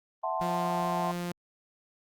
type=chord; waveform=sine; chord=F# half-diminished seventh; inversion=third; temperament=equal; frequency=659.3 / 740 / 880 / 1046.5 Hz; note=E5 / F#5 / A5 / C6; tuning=0 / 0 / 0 / 0 cents; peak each=-34 dBFS; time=0.23-1.12 s; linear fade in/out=10 ms
type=noise with exponential decay; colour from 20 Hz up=brown; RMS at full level=-44 dBFS; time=0.4-0.48 s; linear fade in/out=0 ms; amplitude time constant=17 ms
type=tone; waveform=sawtooth; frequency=175.1 Hz; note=F3; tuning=5 cents sharp; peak=-28 dBFS; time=0.41-1.32 s; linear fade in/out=5 ms
effects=Opus 32 kbps